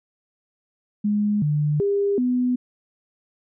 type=tone with pitch steps; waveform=sine; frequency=207.9 / 148.8 / 402 / 249.2 Hz; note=G#3 / D3 / G4 / B3; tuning=+2 / +23 / +44 / +16 cents; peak=-18 dBFS; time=1.04-2.56 s; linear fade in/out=10 ms; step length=380 ms; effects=none